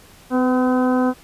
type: harmonic tone with a mistuned harmonic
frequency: 254.3 Hz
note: C4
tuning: 49 cents flat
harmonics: 1 / 2 / 3 / 4 / 5 / 6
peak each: -16 / -22 / -26 / -28 / -30 / -32 dBFS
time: 0.3-1.14 s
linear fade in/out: 50 ms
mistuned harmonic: 2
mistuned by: -16 cents
effects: pink hiss -47 dBFS RMS until 1.23 s + resampled to 32000 Hz